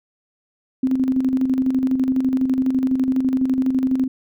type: tone with tremolo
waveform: sine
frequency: 260.9 Hz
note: C4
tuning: 5 cents flat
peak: -14 dBFS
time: 0.83-4.08 s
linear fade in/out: 5 ms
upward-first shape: square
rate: 12 Hz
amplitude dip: 50%
effects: none